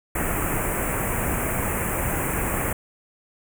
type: band-stop noise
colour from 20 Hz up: pink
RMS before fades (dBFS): -25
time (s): 0.15-2.73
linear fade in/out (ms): 5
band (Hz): 2500 to 7600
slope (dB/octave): 48
effects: none